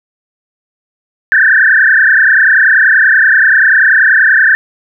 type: tone with frequency modulation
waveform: sine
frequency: 1661.2 Hz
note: G#6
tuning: in tune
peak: -4 dBFS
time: 1.32-4.55 s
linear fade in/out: 0 ms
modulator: 30.4 Hz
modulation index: 5.1
effects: none